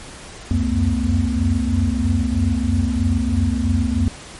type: tone cluster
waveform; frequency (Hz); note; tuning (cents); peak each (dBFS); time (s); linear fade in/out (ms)
sine; 69.3 / 88.1 / 91.2 / 224.5 / 252; C#2 / F2 / F#2 / A3 / B3; 0 / +16 / -24 / +35 / +35; -22; 0.51-4.08; 0
effects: pink hiss -37 dBFS RMS until 4.39 s + MP3 48 kbps